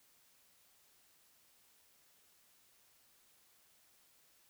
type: silence
effects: white hiss -69 dBFS RMS until 4.49 s